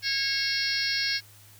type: harmonic tone with a mistuned harmonic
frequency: 547 Hz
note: C#5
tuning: 23 cents flat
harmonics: 3 / 4 / 5 / 6 / 7 / 8 / 9 / 10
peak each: -32 / -32 / -39 / -39 / -39 / -30 / -33 / -32 dBFS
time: 0.02-1.21 s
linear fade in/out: 50 ms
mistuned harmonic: 8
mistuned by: -15 cents
effects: added 103 Hz sine -54 dBFS peak until 1.59 s + white hiss -54 dBFS RMS until 1.59 s

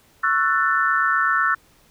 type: chord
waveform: sine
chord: F# minor seventh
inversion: second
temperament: just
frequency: 1110 / 1332 / 1480 / 1776 Hz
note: C#6 / E6 / F#6 / A6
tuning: +2 / +18 / 0 / +16 cents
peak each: -25 / -20 / -22 / -23 dBFS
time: 0.23-1.55 s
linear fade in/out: 10 ms
effects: pink hiss -56 dBFS RMS until 1.9 s

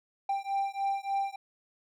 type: beating tone pair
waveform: triangle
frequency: 787 / 790.4 Hz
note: G5 / G5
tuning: +7 / +14 cents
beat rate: 3.4 Hz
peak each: -30 dBFS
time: 0.29-1.36 s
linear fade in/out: 5 ms
effects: none

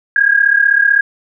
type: tone pair together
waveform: sine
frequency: 1614 / 1649.8 Hz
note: G#6 / G#6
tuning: -50 / -12 cents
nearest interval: unison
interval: 38 cents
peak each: -11 dBFS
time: 0.16-1.01 s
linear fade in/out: 2 ms
effects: none

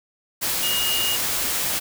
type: tone in noise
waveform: sine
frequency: 2859 Hz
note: F7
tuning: 40 cents sharp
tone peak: -23 dBFS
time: 0.62-1.17 s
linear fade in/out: 20 ms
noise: white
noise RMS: -24 dBFS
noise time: 0.41-1.8 s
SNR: -2 dB
effects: none

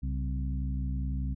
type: harmonic tone with a mistuned harmonic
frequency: 65.1 Hz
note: C2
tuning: 8 cents flat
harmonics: 1 / 2 / 3 / 4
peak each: -30 / -36 / -40 / -42 dBFS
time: 0.02-1.35 s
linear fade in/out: 20 ms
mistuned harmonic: 2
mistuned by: +88 cents
effects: none

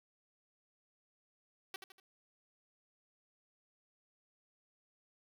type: tone with echo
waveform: 5% pulse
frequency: 382.7 Hz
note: G4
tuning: 42 cents flat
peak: -30 dBFS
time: 1.74-1.76 s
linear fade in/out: 2 ms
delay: 80 ms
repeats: 3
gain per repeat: -7 dB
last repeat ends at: 2 s
effects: none

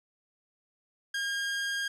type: tone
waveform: sawtooth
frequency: 1618 Hz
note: G#6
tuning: 46 cents flat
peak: -26 dBFS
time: 1.14-1.88 s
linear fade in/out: 5 ms
effects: low-pass 8000 Hz 12 dB/octave + 11-bit

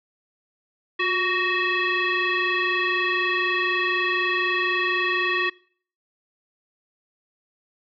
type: tone with frequency modulation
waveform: sine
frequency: 360 Hz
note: F#4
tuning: 47 cents flat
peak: -20 dBFS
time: 0.99-5.5 s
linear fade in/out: 10 ms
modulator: 744 Hz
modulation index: 3.7
effects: noise-tail reverb RT60 0.5 s tail -22 dB re dry

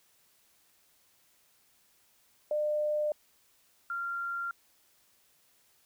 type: tone pair in turn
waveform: sine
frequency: 601 / 1384.7 Hz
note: D5 / F6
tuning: +40 / -15 cents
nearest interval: octave + major second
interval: 1445 cents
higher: second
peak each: -27 / -32 dBFS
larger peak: first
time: 2.51-3.12 / 3.9-4.51 s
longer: neither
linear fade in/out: 2 ms
effects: white hiss -67 dBFS RMS until 5.85 s

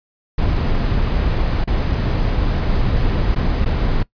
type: noise with dropouts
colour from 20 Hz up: brown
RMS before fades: -17 dBFS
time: 0.38-4.03 s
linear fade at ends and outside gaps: 5 ms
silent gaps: 1.641-1.674 / 3.349-3.359 / 3.647-3.658 s
effects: noise-tail reverb RT60 0.1 s tail -20 dB re dry + resampled to 11025 Hz

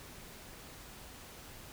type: silence
effects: pink hiss -51 dBFS RMS until 1.72 s

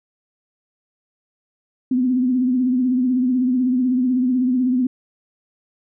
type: tone with vibrato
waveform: sine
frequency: 252.9 Hz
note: B3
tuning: 41 cents sharp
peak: -15 dBFS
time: 1.91-4.87 s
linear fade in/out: 5 ms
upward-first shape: triangle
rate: 16 Hz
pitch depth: 74 cents each way
effects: none

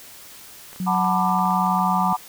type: clicks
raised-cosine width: 0.5 ms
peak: -28 dBFS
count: 10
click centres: 0.73 / 0.761 / 0.947 / 1.046 / 1.292 / 1.389 / 1.455 / 1.507 / 1.664 / 1.788 s
type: tone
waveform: sine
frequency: 183.9 Hz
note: F#3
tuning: 10 cents flat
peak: -23 dBFS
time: 0.8-2.13 s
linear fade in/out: 2 ms
type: chord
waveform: sine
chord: B minor seventh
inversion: second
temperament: just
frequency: 740.8 / 889 / 987.8 / 1185.3 Hz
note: F#5 / A5 / B5 / D6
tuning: +2 / +18 / 0 / +16 cents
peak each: -24 dBFS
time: 0.86-2.17 s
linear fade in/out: 20 ms
effects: white hiss -43 dBFS RMS until 2.28 s

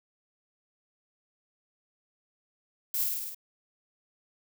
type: noise with echo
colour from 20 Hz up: violet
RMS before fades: -30 dBFS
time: 2.94-3.04 s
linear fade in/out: 2 ms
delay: 51 ms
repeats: 6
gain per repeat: -2 dB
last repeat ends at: 3.346 s
effects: none

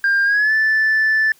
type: tone with pitch glide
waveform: sine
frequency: 1600 to 1754.9 Hz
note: G6 to A6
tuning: +35 to -5 cents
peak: -11 dBFS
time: 0.04-1.32 s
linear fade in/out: 2 ms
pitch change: +160 cents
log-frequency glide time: 0.24-0.53 s
effects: tanh soft clip ceiling -11 dBFS + white hiss -53 dBFS RMS until 1.39 s

